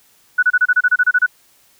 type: tone bursts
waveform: sine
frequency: 1478 Hz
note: F#6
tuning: 2 cents flat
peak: -9 dBFS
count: 12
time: 0.38-1.264 s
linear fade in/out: 10 ms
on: 48 ms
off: 28 ms
effects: white hiss -54 dBFS RMS until 1.79 s